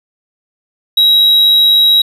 triangle tone, 3849 Hz, B7, 45 cents flat, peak -4 dBFS, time 0.97-2.02 s, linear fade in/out 5 ms, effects resampled to 32000 Hz

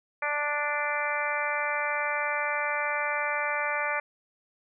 harmonic tone, 293.7 Hz, D4, in tune, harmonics 2 / 3 / 4 / 5 / 6 / 7 / 8, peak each -34 / -34 / -34 / -34 / -34 / -34 / -34 dBFS, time 0.22-4 s, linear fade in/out 5 ms, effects none

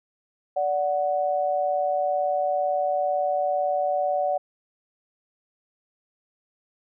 sine tone pair together, 582.1 / 740 Hz, D5 / F#5, -15 / 0 cents, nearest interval major third, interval 415 cents, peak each -24 dBFS, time 0.56-4.38 s, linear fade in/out 10 ms, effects none

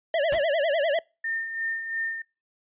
square tone with vibrato, 611 Hz, D#5, 32 cents flat, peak -22 dBFS, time 0.14-0.99 s, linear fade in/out 2 ms, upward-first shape sine, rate 10 Hz, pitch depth 180 cents each way
pink noise with exponential decay, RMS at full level -29 dBFS, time 0.32-0.47 s, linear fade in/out 5 ms, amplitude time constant 31 ms
sine tone with tremolo, 1814 Hz, A#6, 48 cents flat, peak -25 dBFS, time 1.24-2.22 s, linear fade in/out 5 ms, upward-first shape sine, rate 2.9 Hz, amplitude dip 55%
effects noise-tail reverb RT60 0.3 s tail -26 dB re dry + resampled to 8000 Hz

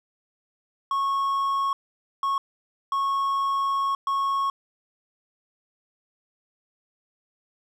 triangle tone bursts at uneven times, 1099 Hz, C#6, 15 cents flat, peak -20 dBFS, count 4, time 0.91-1.73 / 2.23-2.38 / 2.92-3.95 / 4.07-4.5 s, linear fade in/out 2 ms, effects none

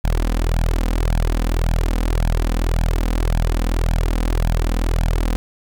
sawtooth tone with flanger, 40.94 Hz, E1, 11 cents flat, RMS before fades -18 dBFS, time 0.04-5.36 s, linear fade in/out 0 ms, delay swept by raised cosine 1.2 to 4 ms, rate 1.8 Hz, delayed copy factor +0.85, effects none

